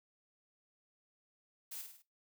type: noise with echo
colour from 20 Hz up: blue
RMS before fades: -45 dBFS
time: 1.71-1.82 s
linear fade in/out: 10 ms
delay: 51 ms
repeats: 4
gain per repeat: -5 dB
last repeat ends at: 2.024 s
effects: noise-tail reverb RT60 0.2 s tail -18 dB re dry